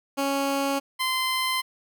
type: tone pair in turn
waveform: 15% pulse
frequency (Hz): 276.7 / 1035.1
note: C#4 / C6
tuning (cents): -3 / -19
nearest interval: octave + major seventh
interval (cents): 2284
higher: second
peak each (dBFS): -17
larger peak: neither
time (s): 0.17-0.8 / 0.99-1.62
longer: neither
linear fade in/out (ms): 20
effects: none